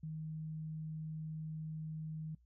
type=tone; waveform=sine; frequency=156.8 Hz; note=D#3; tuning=14 cents sharp; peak=-40 dBFS; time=0.03-2.35 s; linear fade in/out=5 ms; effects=noise-tail reverb RT60 0.1 s tail -22 dB re dry + added 60 Hz sine -65 dBFS peak until 2.45 s